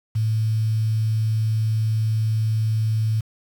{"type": "tone with quantisation", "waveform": "sine", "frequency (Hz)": 110, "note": "A2", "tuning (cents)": 0, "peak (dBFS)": -18, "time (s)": [0.15, 3.21], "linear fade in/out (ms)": 10, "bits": 7, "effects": []}